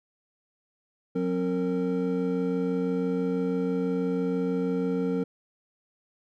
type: tone cluster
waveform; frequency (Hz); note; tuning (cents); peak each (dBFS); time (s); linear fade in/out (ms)
triangle; 181.8 / 267.9 / 459.6; F#3 / C4 / A#4; -30 / +41 / -25; -27; 1.15-5.24; 10
effects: none